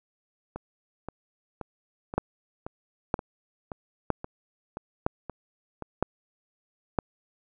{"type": "two click trains", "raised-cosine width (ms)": 1, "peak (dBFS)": [-21, -9], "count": [11, 6], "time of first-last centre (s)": [[0.56, 5.823], [2.18, 6.988]], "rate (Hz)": [1.9, 1.04], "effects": []}